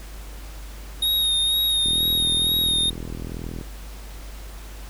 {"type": "tone with vibrato", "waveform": "square", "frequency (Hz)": 3729, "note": "A#7", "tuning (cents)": 0, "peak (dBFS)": -19, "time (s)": [1.02, 2.9], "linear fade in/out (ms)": 5, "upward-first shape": "sine", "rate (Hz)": 2.1, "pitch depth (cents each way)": 29}
{"type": "click train", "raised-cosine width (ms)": 3, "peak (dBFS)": -20, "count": 73, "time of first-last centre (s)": [1.86, 3.612], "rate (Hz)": 41.1}
{"effects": ["added 50 Hz sine -35 dBFS peak until 4.89 s", "pink hiss -44 dBFS RMS until 4.89 s"]}